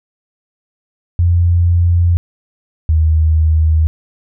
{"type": "tone pair in turn", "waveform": "sine", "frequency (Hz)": [86.6, 79.02], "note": ["F2", "D#2"], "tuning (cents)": [-14, 27], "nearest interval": "major second", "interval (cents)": 159, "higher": "first", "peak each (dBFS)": -8, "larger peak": "neither", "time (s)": [[1.19, 2.17], [2.89, 3.87]], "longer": "neither", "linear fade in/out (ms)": 0, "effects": []}